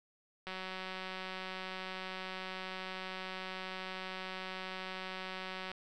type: click train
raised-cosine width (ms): 0.3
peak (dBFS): -26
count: 982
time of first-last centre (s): 0.47-5.716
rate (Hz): 187
effects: none